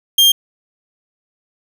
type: tone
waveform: 40% pulse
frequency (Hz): 3200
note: G7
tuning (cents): +35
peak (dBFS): -7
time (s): 0.18-0.32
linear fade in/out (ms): 5
effects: none